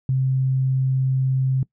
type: tone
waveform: sine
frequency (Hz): 131.7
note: C3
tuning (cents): +12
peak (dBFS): -17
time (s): 0.09-1.63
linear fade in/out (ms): 2
effects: noise-tail reverb RT60 0.1 s tail -21 dB re dry